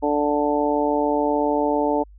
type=harmonic tone; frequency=146.9 Hz; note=D3; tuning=1 cent sharp; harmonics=2 / 3 / 4 / 5 / 6; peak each=-23 / -24 / -24 / -28 / -24 dBFS; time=0.02-2.04 s; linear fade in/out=20 ms; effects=added 50 Hz sine -43 dBFS peak until 2.18 s

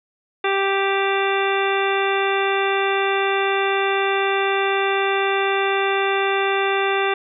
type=harmonic tone; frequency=392 Hz; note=G4; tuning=in tune; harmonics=1 / 2 / 3 / 4 / 5 / 6 / 7 / 9; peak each=-21 / -24 / -26 / -27 / -28 / -29 / -29 / -31 dBFS; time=0.44-7.14 s; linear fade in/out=5 ms; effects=none

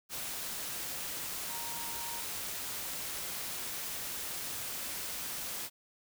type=tone in noise; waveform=sine; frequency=932.3 Hz; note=A#5; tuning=in tune; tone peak=-45 dBFS; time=1.47-2.23 s; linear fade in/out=50 ms; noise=white; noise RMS=-39 dBFS; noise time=0.09-5.7 s; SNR=-9 dB; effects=none

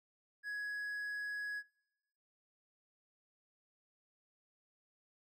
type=tone; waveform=triangle; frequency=1673 Hz; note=G#6; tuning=12 cents sharp; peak=-37 dBFS; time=0.43-1.63 s; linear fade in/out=50 ms; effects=noise-tail reverb RT60 0.9 s tail -23 dB re dry

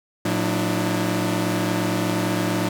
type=tone cluster; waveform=sawtooth; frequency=112.9 / 181.1 / 297 / 325.7 Hz; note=A2 / F#3 / D4 / E4; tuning=+45 / -37 / +20 / -21 cents; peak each=-23 / -21 / -22 / -24 dBFS; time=0.25-2.69 s; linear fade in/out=5 ms; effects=none

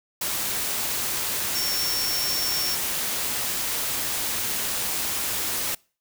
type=tone in noise; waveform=sine; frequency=5460 Hz; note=F8; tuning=40 cents flat; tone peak=-26 dBFS; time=1.55-2.75 s; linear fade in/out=5 ms; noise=white; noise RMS=-27 dBFS; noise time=0.21-5.75 s; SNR=-2 dB; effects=noise-tail reverb RT60 0.4 s tail -26 dB re dry

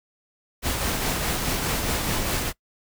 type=noise with tremolo; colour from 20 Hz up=pink; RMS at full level=-24 dBFS; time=0.62-2.53 s; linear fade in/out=50 ms; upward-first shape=triangle; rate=4.8 Hz; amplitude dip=35%; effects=noise-tail reverb RT60 0.1 s tail -22 dB re dry

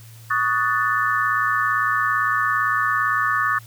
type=chord; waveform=sine; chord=D# half-diminished seventh; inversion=third; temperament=equal with one note detuned; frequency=1126.8 / 1244.5 / 1480 / 1760 Hz; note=C#6 / D#6 / F#6 / A6; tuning=+28 / 0 / 0 / 0 cents; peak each=-23 / -23 / -26 / -22 dBFS; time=0.3-3.59 s; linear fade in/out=10 ms; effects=added 113 Hz sine -41 dBFS peak until 3.66 s + white hiss -49 dBFS RMS until 3.66 s

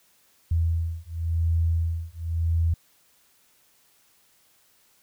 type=beating tone pair; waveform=sine; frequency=82.41 / 83.34 Hz; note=E2 / E2; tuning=0 / +19 cents; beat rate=0.93 Hz; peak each=-25 dBFS; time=0.51-2.74 s; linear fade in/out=5 ms; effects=white hiss -62 dBFS RMS until 5.02 s

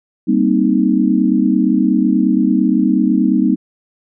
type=chord; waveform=sine; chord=C minor seventh; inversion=second; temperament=equal; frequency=196 / 233.1 / 261.6 / 311.1 Hz; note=G3 / Bb3 / C4 / Eb4; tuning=0 / 0 / 0 / 0 cents; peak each=-16 dBFS; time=0.27-3.56 s; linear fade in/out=20 ms; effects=none

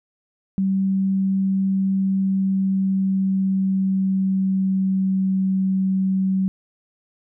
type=tone with pitch glide; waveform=sine; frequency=192.6 to 190.28 Hz; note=G3 to F#3; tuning=-30 to +49 cents; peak=-17 dBFS; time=0.58-6.48 s; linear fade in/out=0 ms; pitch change=-21 cents; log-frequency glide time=2.07-5.42 s; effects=none

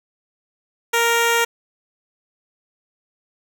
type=tone; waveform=10% pulse; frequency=466.2 Hz; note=A#4; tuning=in tune; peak=-7 dBFS; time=0.93-1.45 s; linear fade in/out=10 ms; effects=none

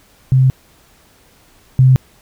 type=tone pair in turn; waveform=sine; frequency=130.81 / 130.12 Hz; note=C3 / C3; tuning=0 / -9 cents; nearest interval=unison; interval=9 cents; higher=first; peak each=-7 / -5 dBFS; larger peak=second; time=0.32-0.5 / 1.79-1.96 s; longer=first; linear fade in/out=0 ms; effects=pink hiss -50 dBFS RMS until 2.21 s

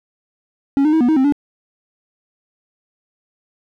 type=tone with pitch steps; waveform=triangle; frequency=277.2 / 305.5 / 319.9 / 243.3 / 315 / 263.1 / 288.1 Hz; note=C#4 / D#4 / D#4 / B3 / D#4 / C4 / D4; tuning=0 / -32 / +48 / -26 / +21 / +10 / -33 cents; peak=-9 dBFS; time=0.77-1.323 s; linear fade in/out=0 ms; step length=79 ms; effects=none

